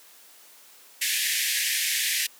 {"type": "band-pass noise", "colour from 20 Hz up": "pink", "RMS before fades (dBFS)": -26, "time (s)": [1.01, 2.27], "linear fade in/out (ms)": 10, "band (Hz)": [1700, 15000], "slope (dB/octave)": 96, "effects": ["white hiss -52 dBFS RMS until 2.39 s", "high-pass 300 Hz 12 dB/octave"]}